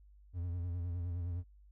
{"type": "tone with vibrato", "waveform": "triangle", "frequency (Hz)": 87.31, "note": "F2", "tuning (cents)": 0, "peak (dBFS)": -33, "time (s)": [0.33, 1.44], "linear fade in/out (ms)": 50, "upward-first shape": "sine", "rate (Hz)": 9.7, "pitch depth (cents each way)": 57, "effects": ["added 50 Hz sine -57 dBFS peak until 1.71 s"]}